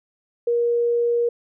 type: tone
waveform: sine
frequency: 473.7 Hz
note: A#4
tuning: 28 cents sharp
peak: -17 dBFS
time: 0.47-1.29 s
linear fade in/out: 5 ms
effects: none